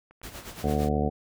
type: click train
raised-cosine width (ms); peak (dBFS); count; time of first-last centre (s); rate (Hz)
0.5; -38; 5; 0.11-0.533; 9.45
type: noise with tremolo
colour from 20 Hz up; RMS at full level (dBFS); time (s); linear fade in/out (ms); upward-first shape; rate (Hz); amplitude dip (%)
pink; -39; 0.23-0.89; 5; sine; 8.8; 65
type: harmonic tone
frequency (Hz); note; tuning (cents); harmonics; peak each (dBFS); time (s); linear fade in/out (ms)
74; D2; +14; 1 / 2 / 3 / 4 / 5 / 6 / 7 / 8 / 9 / 10; -29 / -30 / -29 / -34 / -38 / -31 / -35 / -37 / -41 / -32; 0.63-1.1; 20
effects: none